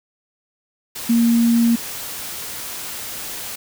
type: tone in noise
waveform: sine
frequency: 233.1 Hz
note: A#3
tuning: in tune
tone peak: -12 dBFS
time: 1.09-1.76 s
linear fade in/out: 10 ms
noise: white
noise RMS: -30 dBFS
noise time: 0.95-3.56 s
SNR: +15 dB
effects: none